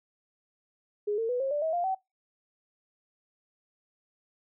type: tone with pitch steps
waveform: sine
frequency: 415.3 / 452.9 / 493.9 / 538.6 / 587.3 / 640.5 / 698.4 / 761.7 Hz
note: G#4 / A#4 / B4 / C#5 / D5 / E5 / F5 / G5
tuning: 0 / -50 / 0 / -50 / 0 / -50 / 0 / -50 cents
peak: -26 dBFS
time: 1.07-1.95 s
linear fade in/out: 10 ms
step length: 110 ms
effects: noise-tail reverb RT60 0.2 s tail -23 dB re dry